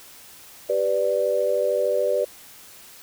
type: chord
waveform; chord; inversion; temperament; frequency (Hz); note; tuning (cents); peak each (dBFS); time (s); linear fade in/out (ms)
sine; G major; none; equal; 392 / 493.9 / 587.3; G4 / B4 / D5; 0 / 0 / 0; -27 / -23 / -22; 0.69-2.25; 10
effects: white hiss -46 dBFS RMS until 3.02 s